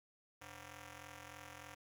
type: ring-modulated tone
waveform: 5% pulse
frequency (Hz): 210.9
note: G#3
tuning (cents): +27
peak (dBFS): -37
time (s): 0.41-1.75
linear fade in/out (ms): 10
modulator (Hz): 338
effects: none